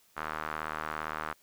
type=tone with band-pass filter; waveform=sawtooth; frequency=77.6 Hz; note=D#2; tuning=4 cents flat; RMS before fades=-37 dBFS; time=0.16-1.34 s; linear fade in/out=20 ms; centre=1300 Hz; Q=2.5; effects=white hiss -65 dBFS RMS until 1.42 s